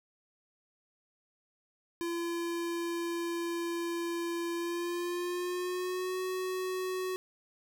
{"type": "tone with pitch glide", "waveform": "square", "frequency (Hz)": [340.4, 371.2], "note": ["F4", "F#4"], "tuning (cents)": [-44, 6], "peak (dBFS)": -33, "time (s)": [2.01, 7.16], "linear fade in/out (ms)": 0, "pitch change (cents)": 150, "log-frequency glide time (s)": [4.55, 6.2], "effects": []}